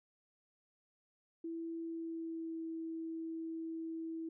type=tone with pitch glide; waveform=sine; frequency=330.6 to 325.9 Hz; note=E4 to E4; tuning=+5 to -20 cents; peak=-39 dBFS; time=1.44-4.29 s; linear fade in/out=5 ms; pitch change=-25 cents; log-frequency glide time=1.81-2.63 s; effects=none